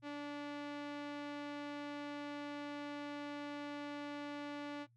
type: tone with low-pass filter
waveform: sawtooth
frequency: 290.2 Hz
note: D4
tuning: 21 cents flat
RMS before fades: -44 dBFS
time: 0.02-4.87 s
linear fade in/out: 50 ms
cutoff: 3600 Hz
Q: 0.83
effects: noise-tail reverb RT60 0.1 s tail -17 dB re dry + added 118 Hz sine -67 dBFS peak until 4.96 s